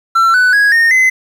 triangle tone with pitch steps, 1347 / 1494.6 / 1658.4 / 1840.1 / 2042 Hz, E6 / F#6 / G#6 / A#6 / C7, +37 / +17 / -3 / -23 / -43 cents, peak -5 dBFS, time 0.15-1.1 s, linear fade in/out 10 ms, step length 190 ms, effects 7-bit

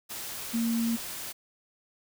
sine tone in noise, 230.6 Hz, A#3, 19 cents flat, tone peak -25 dBFS, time 0.53-0.97 s, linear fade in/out 20 ms, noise white, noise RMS -38 dBFS, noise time 0.09-1.33 s, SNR +10 dB, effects none

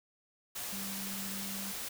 sine tone in noise, 196 Hz, G3, in tune, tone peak -42 dBFS, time 0.72-1.72 s, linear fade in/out 10 ms, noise white, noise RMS -40 dBFS, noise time 0.55-1.89 s, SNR -5 dB, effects none

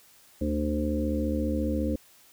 harmonic tone with a mistuned harmonic, 74.6 Hz, D2, 28 cents sharp, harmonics 1 / 3 / 4 / 5 / 6 / 7, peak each -30 / -30 / -30 / -42 / -42 / -33 dBFS, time 0.41-1.96 s, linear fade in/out 5 ms, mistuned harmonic 5, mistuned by +20 cents, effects white hiss -57 dBFS RMS until 2.32 s

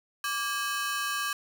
sawtooth ring-modulated tone, 1396.9 Hz, F6, in tune, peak -22 dBFS, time 0.24-1.33 s, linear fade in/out 2 ms, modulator 232 Hz, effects none

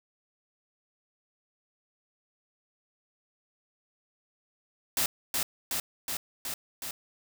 white noise with echo, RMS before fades -27 dBFS, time 4.97-5.06 s, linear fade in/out 2 ms, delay 370 ms, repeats 5, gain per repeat -2 dB, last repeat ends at 6.91 s, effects none

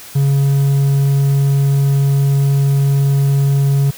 triangle tone, 139 Hz, C#3, 5 cents sharp, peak -8 dBFS, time 0.15-3.91 s, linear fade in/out 10 ms, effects white hiss -35 dBFS RMS until 3.97 s

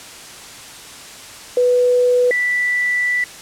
sine tone pair in turn, 493.9 / 1971 Hz, B4 / B6, 0 / -4 cents, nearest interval 2 octaves, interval 2396 cents, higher second, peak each -11 / -15 dBFS, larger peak first, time 1.57-2.31 / 2.31-3.24 s, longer second, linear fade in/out 2 ms, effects white hiss -36 dBFS RMS until 3.41 s + low-pass 9000 Hz 12 dB/octave

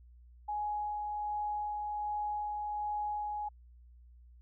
sine tone with tremolo, 836 Hz, G#5, 11 cents sharp, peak -32 dBFS, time 0.48-3.49 s, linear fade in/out 10 ms, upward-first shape sine, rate 1.3 Hz, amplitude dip 25%, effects added 60 Hz sine -54 dBFS peak until 4.41 s

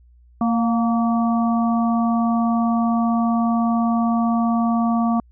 harmonic tone with a mistuned harmonic, 229.8 Hz, A#3, 25 cents flat, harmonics 1 / 3 / 4 / 5, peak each -17 / -24 / -33 / -27 dBFS, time 0.41-5.2 s, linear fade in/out 2 ms, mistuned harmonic 3, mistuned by +39 cents, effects added 60 Hz sine -48 dBFS peak until 5.31 s

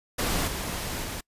pink noise with level steps, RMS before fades -27 / -32 / -34 dBFS, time 0.18-1.21 s, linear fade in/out 10 ms, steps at 0.47 / 1.03 s, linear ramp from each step 10 ms, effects noise-tail reverb RT60 0.1 s tail -26 dB re dry + resampled to 32000 Hz

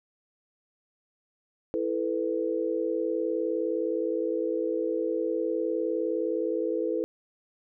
sine chord, E suspended fourth, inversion none, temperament equal with one note detuned, 329.6 / 440 / 499.6 Hz, E4 / A4 / B4, 0 / 0 / +20 cents, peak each -30 dBFS, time 1.74-7.04 s, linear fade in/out 0 ms, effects none

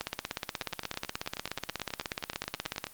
two click trains, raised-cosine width 0.2 ms, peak -14 / -19 dBFS, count 48 / 22, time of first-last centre 0.01-2.841 / 0.62-2.868 s, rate 16.6 / 9.34 Hz, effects white hiss -53 dBFS RMS until 2.93 s + Opus 32 kbps

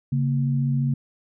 sine tone pair together, 138.6 / 233.1 Hz, C#3 / A#3, 0 / 0 cents, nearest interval major sixth, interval 900 cents, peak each -20 / -27 dBFS, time 0.12-0.94 s, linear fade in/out 5 ms, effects none

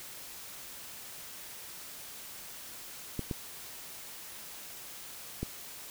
clicks, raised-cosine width 3 ms, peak -20 dBFS, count 3, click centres 3.193 / 3.312 / 5.43 s, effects white hiss -46 dBFS RMS until 5.9 s

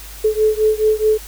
sine beating tone pair, 430 / 434.7 Hz, A4 / A4, -40 / -21 cents, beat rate 4.7 Hz, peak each -15 / -16 dBFS, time 0.24-1.18 s, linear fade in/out 10 ms, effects added 50 Hz sine -35 dBFS peak until 1.27 s + white hiss -37 dBFS RMS until 1.27 s

